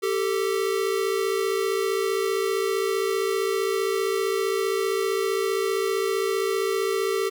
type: tone pair together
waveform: square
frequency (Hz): 390 / 445.3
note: G4 / A4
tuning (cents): -9 / +21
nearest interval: major second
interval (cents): 230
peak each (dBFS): -25 / -27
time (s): 0.02-7.3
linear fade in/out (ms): 20
effects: none